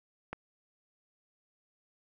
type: click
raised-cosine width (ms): 0.5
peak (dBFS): -22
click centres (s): 0.33
effects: none